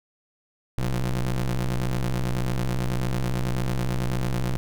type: ring-modulated tone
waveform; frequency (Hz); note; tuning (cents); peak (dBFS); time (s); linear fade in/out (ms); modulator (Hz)
35% pulse; 61.74; B1; 0; -18; 0.78-4.57; 0; 66.3
effects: none